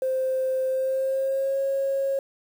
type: tone with pitch glide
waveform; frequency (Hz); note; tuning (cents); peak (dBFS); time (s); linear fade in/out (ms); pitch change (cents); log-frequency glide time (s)
sine; 522 to 545.1; C5 to C#5; -4 to -29; -21; 0.02-2.19; 2; +75; 0.68-1.58
effects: tanh soft clip ceiling -18 dBFS + 8-bit